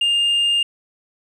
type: tone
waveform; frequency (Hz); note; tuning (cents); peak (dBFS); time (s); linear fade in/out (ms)
sine; 2813; F7; +12; -12; 0.01-0.63; 5
effects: tanh soft clip ceiling -14 dBFS + 9-bit